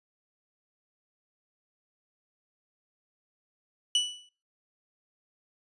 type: tone with exponential decay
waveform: 40% pulse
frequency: 2960 Hz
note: F#7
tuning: in tune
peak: -19 dBFS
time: 3.95-4.29 s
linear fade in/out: 2 ms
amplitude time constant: 72 ms
effects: noise-tail reverb RT60 0.4 s tail -24 dB re dry + resampled to 22050 Hz